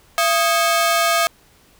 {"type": "ring-modulated tone", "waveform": "sawtooth", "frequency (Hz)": 962, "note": "B5", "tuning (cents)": -46, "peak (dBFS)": -8, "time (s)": [0.18, 1.27], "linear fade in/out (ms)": 0, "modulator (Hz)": 285, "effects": ["pink hiss -53 dBFS RMS until 1.79 s"]}